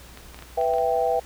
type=clicks; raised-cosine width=0.3 ms; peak=-25 dBFS; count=7; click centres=0.174 / 0.345 / 0.39 / 0.424 / 0.613 / 0.737 / 0.784 s
type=chord; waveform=sine; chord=E minor; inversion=second; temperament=equal with one note detuned; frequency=493.9 / 661.9 / 784 Hz; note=B4 / E5 / G5; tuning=0 / +7 / 0 cents; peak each=-24 dBFS; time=0.57-1.2 s; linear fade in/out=10 ms
effects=added 60 Hz sine -46 dBFS peak until 1.25 s + pink hiss -47 dBFS RMS until 1.25 s